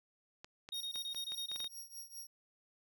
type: clicks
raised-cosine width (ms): 0.2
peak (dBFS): -31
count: 9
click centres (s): 0.445 / 0.689 / 0.958 / 1.147 / 1.32 / 1.516 / 1.56 / 1.603 / 1.644
type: tone bursts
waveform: triangle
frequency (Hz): 3729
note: A#7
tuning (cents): 0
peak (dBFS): -37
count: 9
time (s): 0.72-1.679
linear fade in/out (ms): 5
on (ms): 87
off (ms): 22
type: tone with tremolo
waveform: 15% pulse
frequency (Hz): 5620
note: F8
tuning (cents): +10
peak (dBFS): -38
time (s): 0.74-2.27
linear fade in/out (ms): 5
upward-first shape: triangle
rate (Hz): 5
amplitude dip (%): 90
effects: none